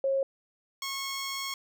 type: tone pair in turn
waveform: sine / 10% pulse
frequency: 542 / 1092.5 Hz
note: C#5 / C#6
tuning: -39 / -26 cents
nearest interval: octave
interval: 1213 cents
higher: second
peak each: -24 dBFS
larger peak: neither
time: 0.04-0.23 / 0.82-1.54 s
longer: second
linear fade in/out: 2 ms
effects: none